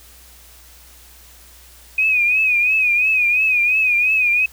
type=tone with vibrato; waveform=sine; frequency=2494 Hz; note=D#7; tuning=3 cents sharp; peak=-13 dBFS; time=1.98-4.46 s; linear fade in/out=5 ms; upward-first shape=triangle; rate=2.9 Hz; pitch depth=91 cents each way; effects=added 60 Hz sine -47 dBFS peak until 4.52 s + white hiss -46 dBFS RMS until 4.52 s